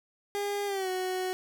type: tone with pitch glide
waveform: 30% pulse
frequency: 406.1 to 370.3 Hz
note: G#4 to F#4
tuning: -39 to +1 cents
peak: -27 dBFS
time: 0.35-1.33 s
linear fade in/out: 0 ms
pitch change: -160 cents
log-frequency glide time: 0.66-0.89 s
effects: none